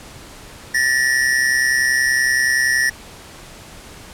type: tone pair together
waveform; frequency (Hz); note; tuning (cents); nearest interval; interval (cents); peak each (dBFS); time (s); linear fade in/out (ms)
square; 1769.4 / 1900; A6 / A#6; +9 / +33; minor second; 124; -18; 0.74-2.9; 10
effects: pink hiss -39 dBFS RMS until 4.13 s + low-pass 11000 Hz 12 dB/octave